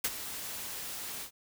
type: noise with ADSR envelope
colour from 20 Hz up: white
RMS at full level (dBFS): -28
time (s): 0.04-1.31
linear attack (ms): 6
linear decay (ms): 43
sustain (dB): -12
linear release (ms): 90
effects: none